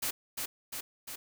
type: noise with echo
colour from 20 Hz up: white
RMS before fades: -33 dBFS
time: 0.02-0.11 s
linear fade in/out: 10 ms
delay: 350 ms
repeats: 3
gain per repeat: -3 dB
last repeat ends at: 1.16 s
effects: none